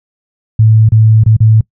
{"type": "tone with dropouts", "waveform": "sine", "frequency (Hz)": 110, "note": "A2", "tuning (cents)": 0, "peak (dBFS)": -3, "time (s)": [0.59, 1.61], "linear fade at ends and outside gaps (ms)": 5, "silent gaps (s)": [[0.89, 0.92], [1.237, 1.261], [1.367, 1.404]], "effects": ["noise-tail reverb RT60 0.1 s tail -23 dB re dry"]}